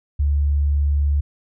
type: tone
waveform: sine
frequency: 72 Hz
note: D2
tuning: 34 cents flat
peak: -15 dBFS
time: 0.19-1.21 s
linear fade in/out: 10 ms
effects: none